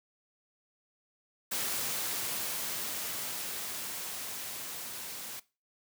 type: noise with level ramp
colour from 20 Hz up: white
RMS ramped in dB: -33 to -42 dBFS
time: 1.51-5.4 s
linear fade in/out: 10 ms
effects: noise-tail reverb RT60 0.3 s tail -20 dB re dry + high-pass 100 Hz 12 dB/octave